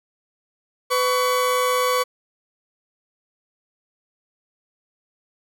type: tone pair together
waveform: 40% pulse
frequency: 501.7 / 1129 Hz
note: B4 / C#6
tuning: +27 / +31 cents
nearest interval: octave + major second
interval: 1404 cents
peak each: -20 dBFS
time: 0.9-2.04 s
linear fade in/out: 20 ms
effects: none